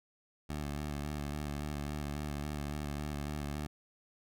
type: tone with vibrato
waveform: 15% pulse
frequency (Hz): 73.42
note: D2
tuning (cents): 0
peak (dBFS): -30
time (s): 0.49-3.67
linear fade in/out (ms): 10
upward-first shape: square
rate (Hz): 3.6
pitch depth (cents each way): 30
effects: none